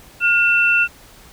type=tone pair together; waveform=sine; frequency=1425 / 2690 Hz; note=F6 / E7; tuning=+34 / +34 cents; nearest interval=major seventh; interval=1100 cents; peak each=-16 / -14 dBFS; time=0.2-0.88 s; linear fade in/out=50 ms; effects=pink hiss -45 dBFS RMS until 1.32 s